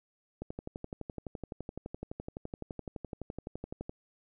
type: click train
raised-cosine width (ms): 2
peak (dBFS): -25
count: 42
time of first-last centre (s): 0.42-3.895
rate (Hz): 11.8
effects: none